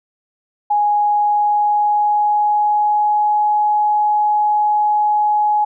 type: tone with pitch glide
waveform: sine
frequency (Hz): 830.6 to 840.3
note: G#5 to G#5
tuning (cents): 0 to +20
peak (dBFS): -12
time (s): 0.7-5.65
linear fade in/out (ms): 10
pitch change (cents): +20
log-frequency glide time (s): 0.99-3.41
effects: none